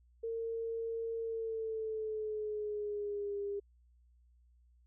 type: tone with pitch glide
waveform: sine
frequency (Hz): 456 to 403.9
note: A#4 to G#4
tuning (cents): -38 to -48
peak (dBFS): -35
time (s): 0.23-3.6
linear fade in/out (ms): 10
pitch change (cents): -210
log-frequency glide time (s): 1.19-3.38
effects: added 60 Hz sine -63 dBFS peak until 4.86 s